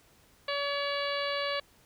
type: harmonic tone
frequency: 568 Hz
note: C#5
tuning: 42 cents sharp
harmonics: 1 / 2 / 3 / 4 / 5 / 6 / 7 / 8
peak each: -33 / -36 / -38 / -39 / -40 / -41 / -41 / -42 dBFS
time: 0.48-1.6 s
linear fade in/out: 5 ms
effects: pink hiss -62 dBFS RMS until 1.85 s